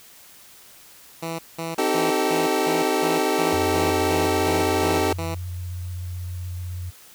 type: tone bursts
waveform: 10% pulse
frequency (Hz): 164.81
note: E3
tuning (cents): 0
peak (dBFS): -19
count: 12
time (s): 1.22-5.35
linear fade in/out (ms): 10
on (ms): 170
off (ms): 190
type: chord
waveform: 25% pulse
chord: A half-diminished seventh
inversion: first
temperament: equal with one note detuned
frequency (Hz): 261.6 / 311.1 / 385 / 440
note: C4 / Eb4 / G4 / A4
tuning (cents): 0 / 0 / -31 / 0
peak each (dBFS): -25 / -22 / -20 / -21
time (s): 1.78-5.13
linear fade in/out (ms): 5
type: tone with vibrato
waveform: sine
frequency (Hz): 89.3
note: F2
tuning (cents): +39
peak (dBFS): -28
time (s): 3.52-6.91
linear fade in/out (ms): 20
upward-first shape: sine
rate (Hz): 16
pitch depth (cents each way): 24
effects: white hiss -48 dBFS RMS until 7.14 s